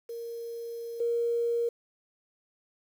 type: tone pair in turn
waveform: sine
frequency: 466.2 / 470 Hz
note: A#4 / A#4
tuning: 0 / +14 cents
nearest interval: unison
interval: 14 cents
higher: second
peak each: -35 / -25 dBFS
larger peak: second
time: 0.09-1 / 1-1.69 s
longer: first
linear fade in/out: 5 ms
effects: 9-bit